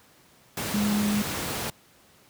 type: tone in noise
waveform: sine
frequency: 207.7 Hz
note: G#3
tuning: in tune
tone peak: -22 dBFS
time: 0.74-1.22 s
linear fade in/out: 2 ms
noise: pink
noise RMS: -30 dBFS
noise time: 0.57-1.7 s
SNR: +5 dB
effects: pink hiss -57 dBFS RMS until 2.29 s + high-pass 100 Hz 12 dB/octave